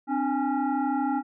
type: tone with frequency modulation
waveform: sine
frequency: 261.6 Hz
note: C4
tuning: in tune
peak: -23 dBFS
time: 0.07-1.23 s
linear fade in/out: 50 ms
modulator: 556 Hz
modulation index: 1.4
effects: none